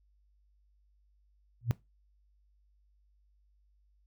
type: tone with exponential growth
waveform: sine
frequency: 118.2 Hz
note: A#2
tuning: 24 cents sharp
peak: -20 dBFS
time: 1.61-1.71 s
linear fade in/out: 0 ms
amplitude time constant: 20 ms
effects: noise-tail reverb RT60 0.2 s tail -18 dB re dry + added 50 Hz sine -65 dBFS peak until 4.06 s